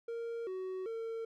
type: tone with pitch steps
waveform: triangle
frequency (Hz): 464.1 / 374.3 / 453.8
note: A#4 / F#4 / A#4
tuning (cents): -8 / +20 / -47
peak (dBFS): -35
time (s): 0.08-1.25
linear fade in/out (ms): 5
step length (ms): 390
effects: none